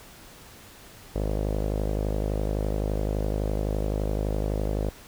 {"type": "tone with low-pass filter", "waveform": "sawtooth", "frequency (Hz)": 51.8, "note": "G#1", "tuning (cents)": -4, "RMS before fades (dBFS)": -27, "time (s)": [1.15, 4.9], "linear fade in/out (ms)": 10, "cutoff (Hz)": 550, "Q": 2.8, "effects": ["pink hiss -48 dBFS RMS until 5.07 s"]}